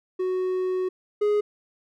triangle tone pair in turn, 370 / 416.5 Hz, F#4 / G#4, 0 / +5 cents, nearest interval major second, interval 205 cents, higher second, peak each -21 / -17 dBFS, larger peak second, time 0.19-0.89 / 1.21-1.41 s, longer first, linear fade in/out 10 ms, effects none

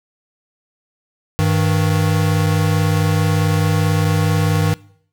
square tone pair together, 99.5 / 157.62 Hz, G2 / D#3, +26 / +23 cents, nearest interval minor sixth, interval 797 cents, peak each -17 dBFS, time 1.39-4.74 s, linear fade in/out 0 ms, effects noise-tail reverb RT60 0.6 s tail -22 dB re dry

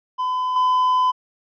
triangle tone with level steps, 1011 Hz, B5, 40 cents sharp, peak -18 / -13 dBFS, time 0.18-1.12 s, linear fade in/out 20 ms, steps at 0.56 s, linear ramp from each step 2 ms, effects resampled to 11025 Hz

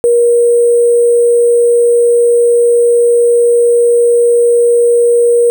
sine tone with sample-and-hold, 475.6 Hz, A#4, 35 cents sharp, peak -5 dBFS, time 0.04-5.5 s, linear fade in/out 0 ms, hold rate 8820 Hz, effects none

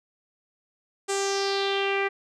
sawtooth tone with low-pass filter sweep, 394.3 Hz, G4, 10 cents sharp, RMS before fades -26 dBFS, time 1.08-2.09 s, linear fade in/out 20 ms, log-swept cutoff 8200 to 2100 Hz, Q 3.8, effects none

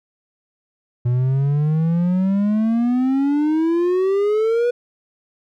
triangle exponential sweep, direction up, 120 to 490 Hz, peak -13 dBFS, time 1.05-4.71 s, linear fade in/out 10 ms, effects none

